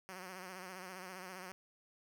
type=tone with vibrato; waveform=5% pulse; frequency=185 Hz; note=F#3; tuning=in tune; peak=-35 dBFS; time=0.09-1.52 s; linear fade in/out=0 ms; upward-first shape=sine; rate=15 Hz; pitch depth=63 cents each way; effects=none